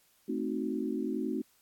sine chord, A diminished seventh, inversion none, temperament equal, 220 / 261.6 / 311.1 / 370 Hz, A3 / C4 / Eb4 / Gb4, 0 / 0 / 0 / 0 cents, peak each -36 / -35 / -36 / -37 dBFS, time 0.28-1.42 s, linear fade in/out 10 ms, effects white hiss -67 dBFS RMS until 1.61 s + AAC 64 kbps

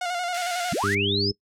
sawtooth tone with vibrato, 710 Hz, F5, 28 cents sharp, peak -22 dBFS, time 0.01-0.73 s, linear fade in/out 5 ms, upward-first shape square, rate 11 Hz, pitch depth 39 cents each way
white high-pass noise, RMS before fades -32 dBFS, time 0.34-0.95 s, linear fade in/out 5 ms, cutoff 1300 Hz, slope 96 dB/octave
sine linear sweep, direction up, 88.5 to 5274 Hz, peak -23 dBFS, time 0.72-1.31 s, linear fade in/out 5 ms
harmonic tone, 100.5 Hz, G2, 44 cents sharp, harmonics 1 / 2 / 3 / 4, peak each -29 / -31 / -31 / -28 dBFS, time 0.83-1.32 s, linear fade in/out 10 ms
effects noise-tail reverb RT60 0.1 s tail -21 dB re dry + low-pass 8000 Hz 12 dB/octave

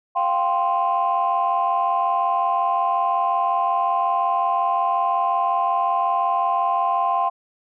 sine chord, F suspended second, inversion none, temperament equal, 698.5 / 784 / 1046.5 Hz, F5 / G5 / C6, 0 / 0 / 0 cents, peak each -22 / -22 / -20 dBFS, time 0.15-7.3 s, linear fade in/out 20 ms, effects tanh soft clip ceiling -11 dBFS

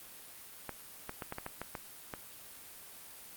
clicks, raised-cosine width 0.5 ms, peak -23 dBFS, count 9, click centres 0.693 / 1.094 / 1.222 / 1.324 / 1.384 / 1.464 / 1.616 / 1.752 / 2.138 s, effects white hiss -51 dBFS RMS until 3.36 s + Opus 32 kbps

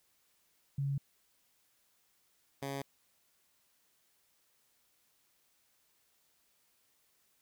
sine / 10% pulse tone pair in turn, 139.2 / 138.41 Hz, C#3 / C#3, +8 / -2 cents, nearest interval unison, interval 10 cents, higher first, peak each -31 / -29 dBFS, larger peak second, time 0.78-0.98 / 2.62-2.82 s, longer neither, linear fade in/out 5 ms, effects white hiss -73 dBFS RMS until 7.41 s

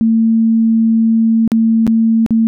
sine tone with dropouts, 225.3 Hz, A3, 41 cents sharp, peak -8 dBFS, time 0.01-2.47 s, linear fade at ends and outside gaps 0 ms, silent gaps 1.477-1.518 / 1.867-1.876 / 2.263-2.307 s, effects none

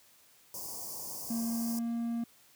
white band-stop noise, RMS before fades -41 dBFS, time 0.54-1.79 s, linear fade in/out 2 ms, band 1100 to 4700 Hz, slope 96 dB/octave
triangle tone with pitch glide, 230 to 233.2 Hz, A#3 to A#3, -23 to +1 cents, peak -29 dBFS, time 1.3-2.24 s, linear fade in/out 5 ms, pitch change +24 cents, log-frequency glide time 1.47-1.93 s
effects white hiss -62 dBFS RMS until 2.55 s + high-pass 60 Hz 12 dB/octave

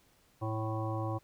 harmonic tone, 110 Hz, A2, in tune, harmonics 1 / 3 / 5 / 7 / 9 / 10, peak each -34 / -39 / -41 / -42 / -44 / -44 dBFS, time 0.41-1.19 s, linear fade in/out 20 ms, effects pink hiss -67 dBFS RMS until 1.23 s

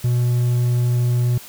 triangle tone, 121.9 Hz, B2, 22 cents flat, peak -13 dBFS, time 0.04-1.38 s, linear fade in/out 5 ms, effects white hiss -40 dBFS RMS until 1.48 s

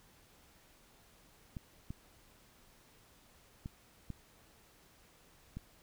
clicks, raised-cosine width 5 ms, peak -29 dBFS, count 5, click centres 1.568 / 1.905 / 3.659 / 4.103 / 5.57 s, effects pink hiss -64 dBFS RMS until 5.82 s

